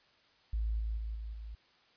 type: tone with level steps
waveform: sine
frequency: 54.7 Hz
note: A1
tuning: 9 cents flat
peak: -30 / -32 / -35 / -38 / -41 dBFS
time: 0.53-1.55 s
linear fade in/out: 5 ms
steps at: 0.79 / 0.97 / 1.15 / 1.33 s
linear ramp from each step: 5 ms
effects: white hiss -66 dBFS RMS until 1.96 s + resampled to 11025 Hz